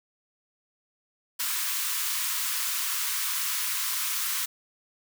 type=high-pass noise; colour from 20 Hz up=white; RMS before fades=-29 dBFS; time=1.39-4.46 s; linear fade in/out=10 ms; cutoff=950 Hz; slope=96 dB/octave; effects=none